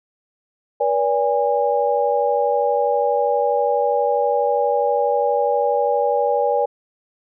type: tone cluster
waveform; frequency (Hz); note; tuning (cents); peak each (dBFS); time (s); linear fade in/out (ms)
sine; 481.7 / 574 / 817; B4 / D5 / G#5; -43 / -40 / -29; -20; 0.8-6.66; 10
effects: none